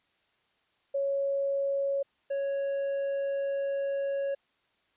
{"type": "tone pair in turn", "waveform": ["sine", "triangle"], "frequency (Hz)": [554.4, 554.4], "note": ["C#5", "C#5"], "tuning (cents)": [0, 0], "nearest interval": "unison", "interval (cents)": 0, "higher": "neither", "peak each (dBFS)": [-26, -26], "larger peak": "neither", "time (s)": [[0.94, 2.03], [2.3, 4.35]], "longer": "second", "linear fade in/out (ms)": 10, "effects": ["white hiss -71 dBFS RMS until 4.96 s", "resampled to 8000 Hz"]}